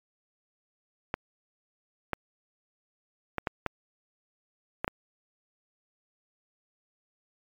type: clicks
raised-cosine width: 0.5 ms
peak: -13 dBFS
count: 7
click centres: 1.141 / 2.133 / 3.383 / 3.472 / 3.663 / 4.845 / 4.879 s
effects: MP3 96 kbps